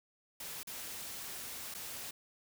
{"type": "noise with dropouts", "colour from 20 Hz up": "white", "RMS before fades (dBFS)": -44, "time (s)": [0.4, 2.11], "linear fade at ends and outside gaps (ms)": 5, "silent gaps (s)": [[0.632, 0.671], [1.741, 1.747]], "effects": []}